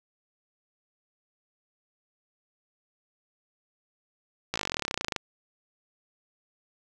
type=slowing click train; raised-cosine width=0.2 ms; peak=-11 dBFS; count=24; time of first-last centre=4.54-5.163 s; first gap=17 ms; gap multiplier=1.04; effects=none